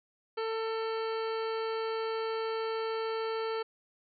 harmonic tone, 446.7 Hz, A4, 26 cents sharp, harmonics 1 / 2 / 3 / 4 / 5 / 6 / 7 / 9 / 10, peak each -32 / -40 / -40 / -48 / -49 / -51 / -49 / -53 / -50 dBFS, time 0.37-3.63 s, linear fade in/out 10 ms, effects none

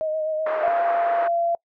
sine tone with vibrato, 625 Hz, D#5, 8 cents sharp, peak -22 dBFS, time 0.01-0.68 s, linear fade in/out 0 ms, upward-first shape sine, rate 7.9 Hz, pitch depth 25 cents each way
white band-pass noise, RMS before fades -30 dBFS, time 0.46-1.28 s, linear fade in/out 5 ms, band 420 to 1500 Hz, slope 24 dB/octave
sine tone with pitch glide, 687 to 682.3 Hz, F5 to F5, -29 to -41 cents, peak -19 dBFS, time 0.63-1.55 s, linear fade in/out 2 ms, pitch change -12 cents, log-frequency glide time 1.14-1.39 s
effects noise-tail reverb RT60 0.1 s tail -25 dB re dry

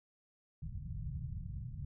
white low-pass noise, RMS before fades -42 dBFS, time 0.62-1.85 s, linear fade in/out 5 ms, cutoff 160 Hz, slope 48 dB/octave, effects none

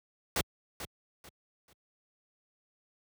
pink noise with echo, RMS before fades -29 dBFS, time 0.36-0.41 s, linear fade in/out 2 ms, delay 440 ms, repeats 3, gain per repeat -11 dB, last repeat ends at 1.73 s, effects high-pass 60 Hz 12 dB/octave

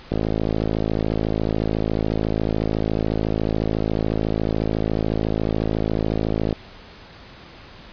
click train, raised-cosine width 2 ms, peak -8 dBFS, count 347, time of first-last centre 0.12-6.527 s, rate 54 Hz, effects pink hiss -43 dBFS RMS until 7.92 s + resampled to 11025 Hz

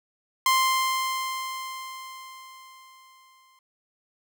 sawtooth tone with exponential decay, 1047 Hz, C6, 1 cent sharp, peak -14 dBFS, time 0.46-3.59 s, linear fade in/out 2 ms, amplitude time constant 680 ms, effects none

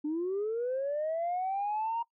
sine linear sweep, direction up, 291 to 942 Hz, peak -28 dBFS, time 0.04-2.03 s, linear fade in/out 10 ms, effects noise-tail reverb RT60 0.1 s tail -22 dB re dry + tanh soft clip ceiling -26 dBFS

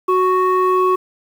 sine tone pair together, 370 / 1108.7 Hz, F#4 / C#6, 0 / 0 cents, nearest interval octave + perfect fifth, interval 1900 cents, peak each -13 dBFS, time 0.08-0.96 s, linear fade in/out 10 ms, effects tanh soft clip ceiling -9 dBFS + 7-bit

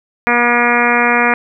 harmonic tone, 240 Hz, B3, 49 cents flat, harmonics 1 / 2 / 3 / 4 / 5 / 6 / 7 / 8 / 9 / 10, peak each -19 / -19 / -19 / -19 / -19 / -19 / -19 / -19 / -19 / -19 dBFS, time 0.27-1.34 s, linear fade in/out 0 ms, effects none

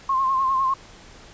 sine tone with vibrato, 1063 Hz, C6, 27 cents sharp, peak -18 dBFS, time 0.09-0.74 s, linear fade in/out 5 ms, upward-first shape sine, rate 9.9 Hz, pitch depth 45 cents each way, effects pink hiss -46 dBFS RMS until 1.33 s + resampled to 16000 Hz

